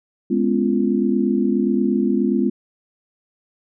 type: chord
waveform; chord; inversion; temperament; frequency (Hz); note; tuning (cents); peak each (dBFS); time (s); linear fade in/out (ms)
sine; C# dominant seventh; second; just; 207.9 / 249.5 / 277.2 / 346.5; G#3 / B3 / C#4 / E#4; +2 / +18 / 0 / -14; -20 / -20 / -24 / -22; 0.3-2.5; 10
effects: none